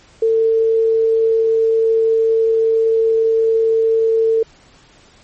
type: tone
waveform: sine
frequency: 449.1 Hz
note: A4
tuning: 35 cents sharp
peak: -11 dBFS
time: 0.22-4.43 s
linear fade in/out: 5 ms
effects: pink hiss -48 dBFS RMS until 5.23 s + MP3 32 kbps